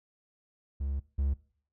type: tone pair in turn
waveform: triangle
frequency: 69.3 / 69.3 Hz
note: C#2 / C#2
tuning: 0 / 0 cents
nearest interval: unison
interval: 0 cents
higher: neither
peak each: -28 / -24 dBFS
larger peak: second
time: 0.8-1 / 1.18-1.34 s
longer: first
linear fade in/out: 10 ms
effects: noise-tail reverb RT60 0.5 s tail -20 dB re dry